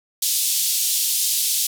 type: band-pass noise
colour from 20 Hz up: white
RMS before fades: -21 dBFS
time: 0.22-1.67 s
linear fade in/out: 5 ms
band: 3400 to 14000 Hz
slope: 24 dB/octave
effects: none